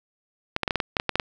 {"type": "clicks", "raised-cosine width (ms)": 0.3, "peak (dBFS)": -7, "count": 11, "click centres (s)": [0.564, 0.633, 0.678, 0.708, 0.757, 0.802, 0.968, 0.999, 1.093, 1.156, 1.198], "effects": []}